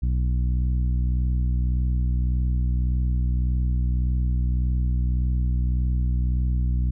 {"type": "harmonic tone", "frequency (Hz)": 61.74, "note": "B1", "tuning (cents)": 0, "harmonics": [1, 2, 3, 4, 5], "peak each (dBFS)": [-20, -28, -34, -42, -45], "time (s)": [0.02, 6.91], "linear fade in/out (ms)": 10, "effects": []}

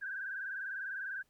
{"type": "tone with vibrato", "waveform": "sine", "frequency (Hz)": 1568, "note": "G6", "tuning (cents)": 0, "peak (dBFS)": -37, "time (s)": [0.01, 1.23], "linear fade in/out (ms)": 20, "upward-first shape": "triangle", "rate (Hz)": 20, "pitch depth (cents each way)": 100, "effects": ["pink hiss -75 dBFS RMS until 1.29 s"]}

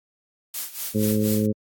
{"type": "noise with tremolo", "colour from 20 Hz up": "blue", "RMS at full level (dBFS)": -28, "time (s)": [0.54, 1.46], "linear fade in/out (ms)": 2, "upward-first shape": "sine", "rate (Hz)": 4.2, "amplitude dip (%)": 80}
{"type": "harmonic tone", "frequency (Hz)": 106.1, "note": "G#2", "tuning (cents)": 38, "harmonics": [1, 2, 3, 4, 5], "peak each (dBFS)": [-26, -21, -29, -27, -31], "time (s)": [0.94, 1.53], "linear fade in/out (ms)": 20}
{"effects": ["AAC 64 kbps"]}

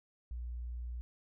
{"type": "tone", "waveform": "sine", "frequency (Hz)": 59.9, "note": "A#1", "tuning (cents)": 48, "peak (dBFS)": -38, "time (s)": [0.31, 1.01], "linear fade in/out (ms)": 0, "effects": []}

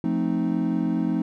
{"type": "chord", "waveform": "triangle", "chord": "F dominant seventh", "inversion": "none", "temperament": "equal", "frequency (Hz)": [174.61, 220, 261.6, 311.1], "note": ["F3", "A3", "C4", "Eb4"], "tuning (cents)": [0, 0, 0, 0], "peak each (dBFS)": -25, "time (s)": [0.04, 1.22], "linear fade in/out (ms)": 2, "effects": []}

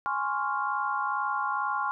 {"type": "chord", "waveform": "sine", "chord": "Db major seventh", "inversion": "second", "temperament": "equal", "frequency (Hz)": [830.6, 1046.5, 1108.7, 1396.9], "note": ["Ab5", "C6", "Db6", "F6"], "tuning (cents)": [0, 0, 0, 0], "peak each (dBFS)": -32, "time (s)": [0.06, 1.91], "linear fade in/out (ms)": 0, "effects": []}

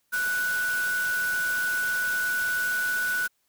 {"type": "tone in noise", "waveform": "sine", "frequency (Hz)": 1480, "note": "F#6", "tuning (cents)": 0, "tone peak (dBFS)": -24, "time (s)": [0.12, 3.28], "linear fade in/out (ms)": 20, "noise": "white", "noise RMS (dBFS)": -36, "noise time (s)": [0.12, 3.28], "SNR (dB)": 9, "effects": ["white hiss -72 dBFS RMS until 3.48 s"]}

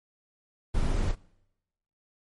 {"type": "noise with echo", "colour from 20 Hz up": "brown", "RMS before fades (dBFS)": -26, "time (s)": [0.74, 1.12], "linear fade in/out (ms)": 10, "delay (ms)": 33, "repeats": 1, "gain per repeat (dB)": -8, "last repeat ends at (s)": 1.153, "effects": ["noise-tail reverb RT60 0.9 s tail -23 dB re dry", "MP3 48 kbps"]}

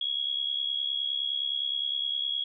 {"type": "tone with amplitude modulation", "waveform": "sine", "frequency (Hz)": 3322, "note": "G#7", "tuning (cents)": 0, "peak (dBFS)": -24, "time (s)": [0.01, 2.44], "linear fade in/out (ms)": 5, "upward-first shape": "sine", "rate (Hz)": 69.7, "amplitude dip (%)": 75, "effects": []}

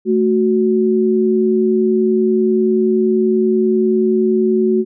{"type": "tone pair together", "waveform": "sine", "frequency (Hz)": [220.4, 370], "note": ["A3", "F#4"], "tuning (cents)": [3, 0], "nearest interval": "major sixth", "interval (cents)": 897, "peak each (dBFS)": [-15, -13], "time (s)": [0.05, 4.85], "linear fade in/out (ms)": 50, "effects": []}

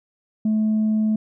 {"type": "tone", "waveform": "sine", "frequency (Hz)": 216.4, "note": "A3", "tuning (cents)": -29, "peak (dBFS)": -15, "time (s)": [0.45, 1.16], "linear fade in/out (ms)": 5, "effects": ["tanh soft clip ceiling -15 dBFS"]}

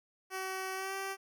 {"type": "tone with pitch glide", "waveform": "10% pulse", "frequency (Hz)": [378.6, 388.1], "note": ["F#4", "G4"], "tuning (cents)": [40, -17], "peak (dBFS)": -28, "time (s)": [0.3, 1.17], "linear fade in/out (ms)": 50, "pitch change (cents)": 43, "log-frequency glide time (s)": [0.74, 0.94], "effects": []}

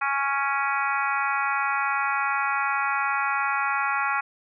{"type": "harmonic tone with a mistuned harmonic", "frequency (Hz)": 277.2, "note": "C#4", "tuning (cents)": 0, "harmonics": [3, 4, 5, 6, 7, 8, 9], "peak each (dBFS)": [-29, -28, -27, -33, -33, -36, -33], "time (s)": [0.01, 4.21], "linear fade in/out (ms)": 10, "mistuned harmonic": 8, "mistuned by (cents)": 29, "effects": []}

